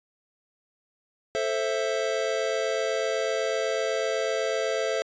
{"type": "chord", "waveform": "square", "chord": "A minor", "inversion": "none", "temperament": "just", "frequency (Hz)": [440, 528, 660], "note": ["A4", "C5", "E5"], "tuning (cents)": [0, 16, 2], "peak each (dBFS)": -30, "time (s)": [1.35, 5.02], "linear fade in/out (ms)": 0, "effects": ["resampled to 16000 Hz"]}